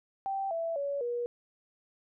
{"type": "tone with pitch steps", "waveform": "sine", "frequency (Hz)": [780, 663.5, 564.4, 480.1], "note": ["G5", "E5", "C#5", "B4"], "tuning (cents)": [-9, 11, 31, -49], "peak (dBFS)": -30, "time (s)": [0.26, 1.26], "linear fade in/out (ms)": 0, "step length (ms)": 250, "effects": []}